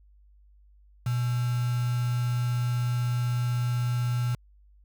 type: tone with quantisation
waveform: sine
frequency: 122 Hz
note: B2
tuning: 21 cents flat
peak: -24 dBFS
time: 1.06-4.35 s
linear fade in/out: 5 ms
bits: 6
effects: added 50 Hz sine -54 dBFS peak until 4.84 s

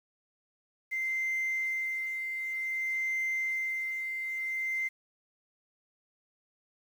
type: tone with tremolo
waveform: sine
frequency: 2082 Hz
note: C7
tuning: 9 cents flat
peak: -27 dBFS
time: 0.91-4.89 s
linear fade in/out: 20 ms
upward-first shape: sine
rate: 0.54 Hz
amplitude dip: 45%
effects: tanh soft clip ceiling -25 dBFS + 9-bit

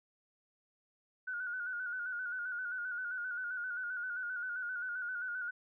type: tone with vibrato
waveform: sine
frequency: 1466 Hz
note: F#6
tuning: 16 cents flat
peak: -36 dBFS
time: 1.27-5.51 s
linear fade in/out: 10 ms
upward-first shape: square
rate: 7.6 Hz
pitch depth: 49 cents each way
effects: none

